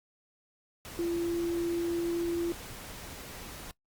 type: tone in noise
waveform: sine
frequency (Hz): 341.1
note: F4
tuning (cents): -41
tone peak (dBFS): -28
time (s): 0.99-2.52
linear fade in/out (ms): 0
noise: pink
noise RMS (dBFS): -44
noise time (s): 0.85-3.71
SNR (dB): +13
effects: noise-tail reverb RT60 0.1 s tail -21 dB re dry + Opus 48 kbps